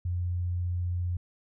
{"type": "tone", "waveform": "sine", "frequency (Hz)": 88.5, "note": "F2", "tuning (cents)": 23, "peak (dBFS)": -27, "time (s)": [0.05, 1.17], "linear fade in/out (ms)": 5, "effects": []}